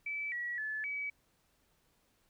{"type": "tone with pitch steps", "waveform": "sine", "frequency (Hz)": [2309, 1926, 1730, 2281], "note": ["D7", "B6", "A6", "C#7"], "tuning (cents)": [-30, -44, -30, 49], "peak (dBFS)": -35, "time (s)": [0.06, 1.1], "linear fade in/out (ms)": 5, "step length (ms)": 260, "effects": ["pink hiss -73 dBFS RMS until 2.29 s"]}